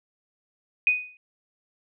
sine tone with exponential decay, 2489 Hz, D#7, in tune, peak -14 dBFS, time 0.87-1.17 s, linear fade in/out 1 ms, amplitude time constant 64 ms, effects none

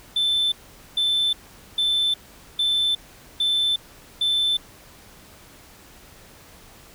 sine tone bursts, 3532 Hz, A7, 6 cents sharp, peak -16 dBFS, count 6, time 0.16-4.57 s, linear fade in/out 5 ms, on 360 ms, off 450 ms, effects tanh soft clip ceiling -17 dBFS + pink hiss -48 dBFS RMS until 6.94 s

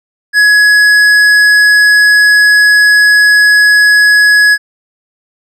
triangle tone with tanh clipping, 1681 Hz, G#6, 20 cents sharp, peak -5 dBFS, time 0.33-4.58 s, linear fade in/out 50 ms, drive 15 dB, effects none

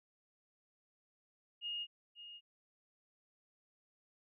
sine tone with echo, 2853 Hz, F7, 36 cents sharp, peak -38 dBFS, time 1.61-1.87 s, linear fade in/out 50 ms, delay 540 ms, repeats 1, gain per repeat -11 dB, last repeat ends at 2.41 s, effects none

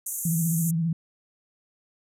white band-pass noise, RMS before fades -32 dBFS, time 0.06-0.71 s, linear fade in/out 5 ms, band 6300 to 14000 Hz, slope 96 dB/octave
sine tone with vibrato, 164.81 Hz, E3, in tune, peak -22 dBFS, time 0.25-0.93 s, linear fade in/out 5 ms, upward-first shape sine, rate 15 Hz, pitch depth 59 cents each way
effects none

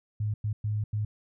sine tone bursts at uneven times, 105.9 Hz, G#2, 34 cents sharp, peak -26 dBFS, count 4, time 0.2-0.34 / 0.44-0.53 / 0.64-0.84 / 0.93-1.05 s, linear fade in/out 5 ms, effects none

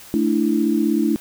sine chord, A suspended fourth, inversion none, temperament equal, 220 / 293.7 / 329.6 Hz, A3 / D4 / E4, 0 / 0 / 0 cents, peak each -20 dBFS, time 0.14-1.16 s, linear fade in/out 0 ms, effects white hiss -42 dBFS RMS until 1.2 s

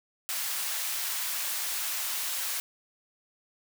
white high-pass noise, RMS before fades -32 dBFS, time 0.29-2.6 s, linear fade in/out 0 ms, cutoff 910 Hz, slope 12 dB/octave, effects none

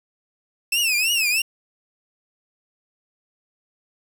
sawtooth tone with vibrato, 2626 Hz, E7, 7 cents flat, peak -15 dBFS, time 0.72-1.42 s, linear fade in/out 5 ms, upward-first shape triangle, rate 3.1 Hz, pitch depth 190 cents each way, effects 7-bit

